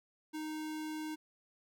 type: tone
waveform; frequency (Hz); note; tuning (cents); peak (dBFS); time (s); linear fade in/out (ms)
square; 310; D#4; -6; -39; 0.33-1.16; 20
effects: none